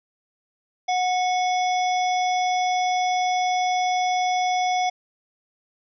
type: harmonic tone with a mistuned harmonic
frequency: 732 Hz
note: F#5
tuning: 19 cents flat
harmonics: 1 / 3 / 5 / 7 / 8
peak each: -20 / -30 / -34 / -37 / -38 dBFS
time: 0.88-4.9 s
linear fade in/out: 10 ms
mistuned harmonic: 5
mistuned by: -120 cents
effects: none